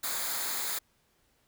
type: noise with comb filter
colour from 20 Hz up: white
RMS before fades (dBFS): -33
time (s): 0.03-0.79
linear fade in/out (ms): 10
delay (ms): 0.35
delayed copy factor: -0.65
effects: pink hiss -70 dBFS RMS until 1.47 s

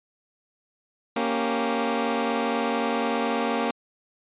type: chord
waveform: 15% pulse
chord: G diminished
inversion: first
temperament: equal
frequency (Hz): 233.1 / 277.2 / 392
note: Bb3 / Db4 / G4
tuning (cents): 0 / 0 / 0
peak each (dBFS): -19 / -22 / -25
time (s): 1.16-3.71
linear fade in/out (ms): 5
effects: resampled to 8000 Hz

